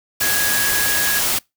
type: tone in noise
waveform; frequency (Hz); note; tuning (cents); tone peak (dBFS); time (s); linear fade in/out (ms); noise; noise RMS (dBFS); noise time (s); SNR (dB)
sine; 1661.2; G#6; 0; -21; 0.21-1.2; 10; white; -19; 0.2-1.39; -5
effects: noise-tail reverb RT60 0.2 s tail -25 dB re dry